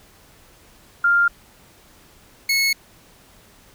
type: tone pair in turn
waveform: sine / 25% pulse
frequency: 1398 / 2191 Hz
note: F6 / C#7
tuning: +1 / -21 cents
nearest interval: minor sixth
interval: 778 cents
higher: second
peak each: -13 dBFS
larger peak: neither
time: 1.04-1.28 / 2.49-2.73 s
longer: neither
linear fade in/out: 5 ms
effects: pink hiss -51 dBFS RMS until 3.74 s